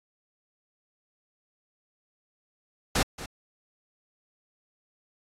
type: noise with echo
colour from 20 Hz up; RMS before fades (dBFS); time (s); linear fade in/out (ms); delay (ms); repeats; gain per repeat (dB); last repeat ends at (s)
pink; -24; 2.95-3.03; 5; 230; 1; -15; 3.26
effects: low-pass 10000 Hz 12 dB/octave + AAC 48 kbps